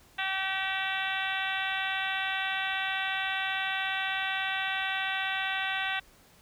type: harmonic tone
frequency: 383.6 Hz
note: G4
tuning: 37 cents flat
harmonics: 2 / 3 / 4 / 5 / 6 / 7 / 8 / 9 / 10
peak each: -36 / -41 / -34 / -35 / -40 / -36 / -42 / -39 / -44 dBFS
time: 0.18-6 s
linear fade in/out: 10 ms
effects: pink hiss -59 dBFS RMS until 6.41 s